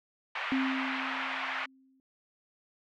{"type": "band-pass noise", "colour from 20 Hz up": "white", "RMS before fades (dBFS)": -35, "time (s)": [0.35, 1.66], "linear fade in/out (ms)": 5, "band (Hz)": [730, 2500], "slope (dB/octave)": 24}
{"type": "tone with exponential decay", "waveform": "sine", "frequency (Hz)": 264.7, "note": "C4", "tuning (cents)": 20, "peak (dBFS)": -25, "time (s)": [0.52, 2], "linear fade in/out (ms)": 1, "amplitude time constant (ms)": 320}
{"effects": []}